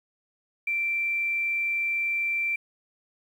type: tone with quantisation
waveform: sine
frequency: 2349 Hz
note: D7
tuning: in tune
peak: -24 dBFS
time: 0.67-2.56 s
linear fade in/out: 5 ms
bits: 9
effects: none